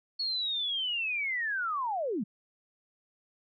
sine linear sweep, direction down, 4383 to 174.61 Hz, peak -29 dBFS, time 0.19-2.24 s, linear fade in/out 10 ms, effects none

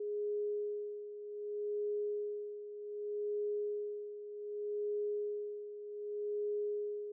sine tone with tremolo, 415.3 Hz, G#4, in tune, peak -33 dBFS, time 0-7.12 s, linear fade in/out 5 ms, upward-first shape sine, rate 0.65 Hz, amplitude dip 70%, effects none

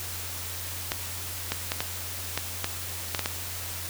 clicks, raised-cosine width 0.2 ms, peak -9 dBFS, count 9, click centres 0.919 / 1.52 / 1.719 / 1.805 / 2.376 / 2.644 / 3.148 / 3.193 / 3.259 s, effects added 89 Hz sine -40 dBFS peak until 3.89 s + white hiss -36 dBFS RMS until 3.89 s

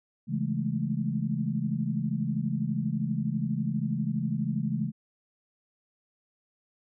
sine chord, A major seventh, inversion first, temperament equal with one note detuned, 136.68 / 164.81 / 207.7 / 220 Hz, C#3 / E3 / G#3 / A3, -24 / 0 / 0 / 0 cents, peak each -32 dBFS, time 0.27-4.92 s, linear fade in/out 50 ms, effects none

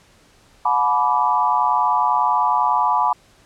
sine tone cluster, 724 / 856 / 986 / 1166 Hz, F#5 / A5 / B5 / D6, -38 / -48 / -3 / -13 cents, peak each -24 / -20 / -18 / -22 dBFS, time 0.65-3.13 s, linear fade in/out 5 ms, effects pink hiss -53 dBFS RMS until 3.45 s + low-pass 9000 Hz 12 dB/octave

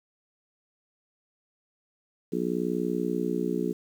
harmonic tone, 60.4 Hz, B1, 38 cents flat, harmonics 3 / 4 / 5 / 6 / 7, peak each -32 / -32 / -32 / -32 / -32 dBFS, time 2.32-3.73 s, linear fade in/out 10 ms, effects 9-bit

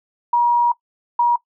sine tone pair in turn, 955 / 955 Hz, A#5 / A#5, +42 / +42 cents, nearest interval unison, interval 0 cents, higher neither, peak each -12 dBFS, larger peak neither, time 0.33-0.72 / 1.19-1.36 s, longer first, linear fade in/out 5 ms, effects noise-tail reverb RT60 0.1 s tail -20 dB re dry

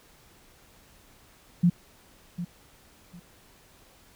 sine tone with echo, 174.61 Hz, F3, in tune, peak -16 dBFS, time 1.63-1.7 s, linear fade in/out 10 ms, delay 750 ms, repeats 2, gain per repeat -13 dB, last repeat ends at 3.2 s, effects pink hiss -57 dBFS RMS until 4.15 s

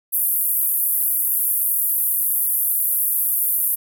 pink band-pass noise, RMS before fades -20 dBFS, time 0.12-3.76 s, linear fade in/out 20 ms, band 11000 to 15000 Hz, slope 48 dB/octave, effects none

